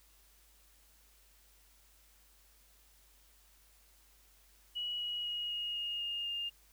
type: tone with pitch steps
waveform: sine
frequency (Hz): 2925 / 2906 / 2888 / 2870 / 2852 / 2834 / 2816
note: F#7 / F#7 / F#7 / F7 / F7 / F7 / F7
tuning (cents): -21 / -32 / -43 / +47 / +36 / +25 / +14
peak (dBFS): -35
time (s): 4.75-6.5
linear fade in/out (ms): 20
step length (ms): 250
effects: added 50 Hz sine -66 dBFS peak until 6.72 s + white hiss -66 dBFS RMS until 6.72 s